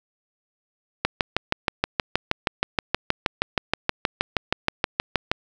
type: click train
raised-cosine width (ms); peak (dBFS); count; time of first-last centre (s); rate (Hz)
0.3; -3; 28; 1.05-5.315; 6.33
effects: none